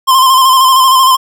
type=tone with vibrato; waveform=square; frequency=1046.5 Hz; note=C6; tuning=in tune; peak=-5 dBFS; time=0.07-1.17 s; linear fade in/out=20 ms; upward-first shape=square; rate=13 Hz; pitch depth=34 cents each way; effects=none